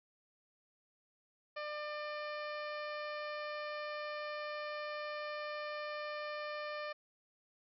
harmonic tone with a mistuned harmonic, 598 Hz, D5, 31 cents sharp, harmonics 1 / 2 / 3 / 4 / 5 / 6 / 7 / 8 / 9, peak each -42 / -45 / -47 / -50 / -56 / -61 / -57 / -58 / -63 dBFS, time 1.56-6.93 s, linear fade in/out 10 ms, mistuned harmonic 7, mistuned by +25 cents, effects none

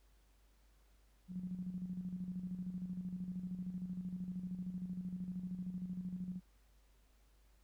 sine tone with tremolo, 182 Hz, F#3, 28 cents flat, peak -38 dBFS, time 1.28-6.41 s, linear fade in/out 50 ms, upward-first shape square, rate 13 Hz, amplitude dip 55%, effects added 50 Hz sine -66 dBFS peak until 7.63 s + pink hiss -75 dBFS RMS until 7.63 s

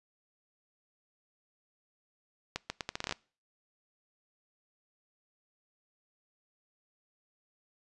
accelerating click train, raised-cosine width 0.2 ms, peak -16 dBFS, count 11, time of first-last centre 2.56-3.124 s, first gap 140 ms, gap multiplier 0.77, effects noise-tail reverb RT60 0.4 s tail -24 dB re dry + resampled to 24000 Hz

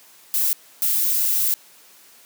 violet noise bursts at uneven times, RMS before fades -20 dBFS, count 2, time 0.34-0.53 / 0.82-1.54 s, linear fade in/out 0 ms, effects white hiss -50 dBFS RMS until 2.25 s + high-pass 200 Hz 12 dB/octave

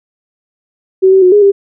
sine tone with pitch steps, 378.8 / 382.7 / 364.9 / 413.4 / 397.4 Hz, F#4 / G4 / F#4 / G#4 / G4, +41 / -42 / -24 / -8 / +24 cents, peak -3 dBFS, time 1.02-1.52 s, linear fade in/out 20 ms, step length 100 ms, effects none

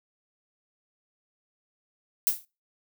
violet noise with exponential decay, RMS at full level -19 dBFS, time 2.27-2.45 s, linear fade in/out 0 ms, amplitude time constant 37 ms, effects noise-tail reverb RT60 0.3 s tail -24 dB re dry

